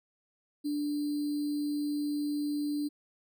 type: tone with sample-and-hold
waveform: sine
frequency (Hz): 293.7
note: D4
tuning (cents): 0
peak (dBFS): -29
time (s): 0.64-2.89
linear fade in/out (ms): 20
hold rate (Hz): 4410
effects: none